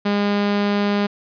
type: tone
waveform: sawtooth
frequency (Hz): 203.8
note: G#3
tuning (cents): -32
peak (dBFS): -13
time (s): 0.05-1.07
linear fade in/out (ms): 10
effects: resampled to 11025 Hz + 9-bit